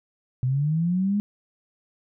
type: linear sweep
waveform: sine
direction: up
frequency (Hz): 123.8 to 209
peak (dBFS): -20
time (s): 0.43-1.2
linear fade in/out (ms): 0
effects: none